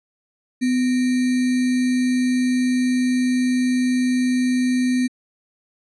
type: tone with sample-and-hold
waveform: sine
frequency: 251.9 Hz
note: B3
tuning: 34 cents sharp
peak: -16 dBFS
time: 0.61-5.08 s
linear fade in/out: 20 ms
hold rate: 2100 Hz
effects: resampled to 24000 Hz